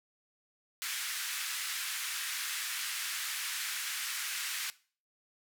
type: band-pass noise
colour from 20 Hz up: pink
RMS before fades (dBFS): -37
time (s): 0.82-4.7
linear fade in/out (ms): 0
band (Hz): 1500 to 15000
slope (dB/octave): 24
effects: noise-tail reverb RT60 0.4 s tail -19 dB re dry